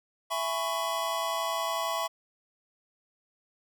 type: chord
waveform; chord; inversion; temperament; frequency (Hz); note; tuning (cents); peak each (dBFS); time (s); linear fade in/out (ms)
square; C# minor seventh; first; just; 665.2 / 831.5 / 997.9 / 1108.7; E5 / G#5 / B5 / C#6; +16 / +2 / +18 / 0; -34 / -39 / -35 / -34; 0.3-2.08; 20
effects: none